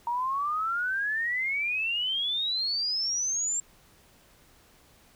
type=exponential sweep; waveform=sine; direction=up; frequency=932.3 to 7480 Hz; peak=-26 dBFS; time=0.07-3.6 s; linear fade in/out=2 ms; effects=pink hiss -59 dBFS RMS until 5.15 s